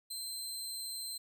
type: tone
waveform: 20% pulse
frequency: 4117 Hz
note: C8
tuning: 29 cents flat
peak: -33 dBFS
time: 0.1-1.18 s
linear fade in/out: 10 ms
effects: none